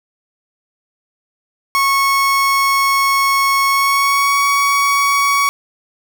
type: tone with pitch glide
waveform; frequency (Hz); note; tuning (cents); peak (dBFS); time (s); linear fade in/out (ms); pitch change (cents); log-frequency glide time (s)
30% pulse; 1100 to 1123.1; C#6 to C#6; -14 to +22; -9; 1.75-5.49; 0; +36; 3.68-4.42
effects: 7-bit